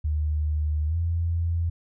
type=tone with pitch glide; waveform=sine; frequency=76 to 84.33 Hz; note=D#2 to E2; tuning=-40 to +40 cents; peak=-22 dBFS; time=0.04-1.7 s; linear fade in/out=10 ms; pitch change=+180 cents; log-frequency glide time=0.87-0.96 s; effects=none